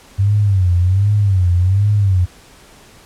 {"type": "tone with vibrato", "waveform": "sine", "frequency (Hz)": 95.7, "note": "G2", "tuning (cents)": -41, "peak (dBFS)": -10, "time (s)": [0.18, 2.26], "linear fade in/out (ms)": 20, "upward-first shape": "sine", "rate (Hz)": 1.3, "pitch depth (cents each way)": 150, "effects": ["pink hiss -44 dBFS RMS until 3.05 s", "low-pass 11000 Hz 12 dB/octave"]}